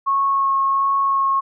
sine tone with vibrato, 1094 Hz, C#6, 23 cents flat, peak -15 dBFS, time 0.06-1.41 s, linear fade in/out 20 ms, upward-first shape sine, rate 1.4 Hz, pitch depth 10 cents each way, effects none

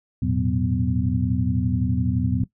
sine tone cluster, 83.5 / 109.1 / 120.9 / 185.5 / 249.2 Hz, E2 / A2 / B2 / F#3 / B3, +23 / -14 / -36 / +5 / +16 cents, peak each -26 dBFS, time 0.22-2.44 s, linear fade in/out 5 ms, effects noise-tail reverb RT60 0.1 s tail -18 dB re dry

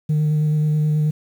sine tone with vibrato, 152.3 Hz, D#3, 37 cents flat, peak -13 dBFS, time 0.09-1.11 s, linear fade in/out 10 ms, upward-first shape square, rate 9.3 Hz, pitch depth 11 cents each way, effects tanh soft clip ceiling -14 dBFS + 8-bit

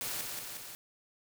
white noise with echo, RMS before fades -37 dBFS, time 0.01-0.21 s, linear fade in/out 0 ms, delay 180 ms, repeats 3, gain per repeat -3 dB, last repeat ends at 0.75 s, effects none

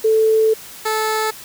sine / 15% pulse tone pair in turn, 440 / 435.7 Hz, A4 / A4, 0 / -17 cents, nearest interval unison, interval 17 cents, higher first, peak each -11 dBFS, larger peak neither, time 0.04-0.54 / 0.85-1.31 s, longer first, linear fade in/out 10 ms, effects white hiss -37 dBFS RMS until 1.44 s

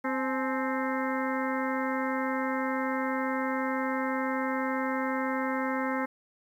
harmonic tone with a mistuned harmonic, 262 Hz, C4, 2 cents sharp, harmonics 1 / 2 / 3 / 4 / 5 / 6 / 7 / 8, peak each -31 / -34 / -36 / -37 / -38 / -39 / -39 / -40 dBFS, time 0.04-6.06 s, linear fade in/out 10 ms, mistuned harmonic 3, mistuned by +130 cents, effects 10-bit

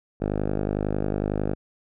5% pulse tone with low-pass filter, 51 Hz, G#1, 31 cents flat, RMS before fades -26 dBFS, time 0.2-1.55 s, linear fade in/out 20 ms, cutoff 760 Hz, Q 0.57, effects none

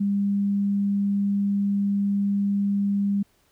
sine tone, 200.5 Hz, G3, 39 cents sharp, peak -20 dBFS, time 0-3.23 s, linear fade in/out 10 ms, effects pink hiss -64 dBFS RMS until 3.51 s

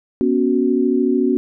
sine chord, B suspended second, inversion none, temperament equal with one note detuned, 243.5 / 277.2 / 370 Hz, B3 / C#4 / F#4, -24 / 0 / 0 cents, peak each -18 dBFS, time 0.21-1.37 s, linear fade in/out 0 ms, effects none

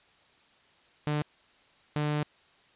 sawtooth tone bursts at uneven times, 149.2 Hz, D3, 28 cents sharp, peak -23 dBFS, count 2, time 1.07-1.22 / 1.96-2.23 s, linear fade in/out 0 ms, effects white hiss -62 dBFS RMS until 2.75 s + resampled to 8000 Hz

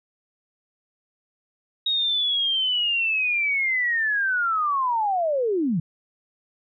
sine linear sweep, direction down, 3778 to 146.8 Hz, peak -20 dBFS, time 1.86-5.8 s, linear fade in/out 5 ms, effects none

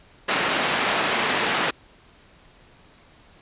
white band-pass noise, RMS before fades -23 dBFS, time 0.28-1.71 s, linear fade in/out 10 ms, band 190 to 2500 Hz, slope 12 dB/octave, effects pink hiss -53 dBFS RMS until 3.41 s + resampled to 8000 Hz

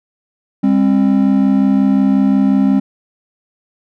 triangle tone pair together, 200.6 / 266.2 Hz, G3 / C4, +40 / +30 cents, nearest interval perfect fourth, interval 490 cents, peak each -10 dBFS, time 0.63-2.8 s, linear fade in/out 10 ms, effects none

